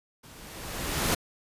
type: noise with level ramp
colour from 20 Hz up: pink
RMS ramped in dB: -51 to -24 dBFS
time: 0.23-1.15 s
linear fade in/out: 10 ms
effects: resampled to 32000 Hz